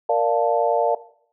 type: chord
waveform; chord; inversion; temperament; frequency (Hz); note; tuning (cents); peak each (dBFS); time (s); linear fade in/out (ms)
sine; Bb major seventh; none; equal; 466.2 / 587.3 / 698.5 / 880; Bb4 / D5 / F5 / A5; 0 / 0 / 0 / 0; -22 / -21 / -21 / -24; 0.09-0.95; 5
effects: noise-tail reverb RT60 0.6 s tail -17 dB re dry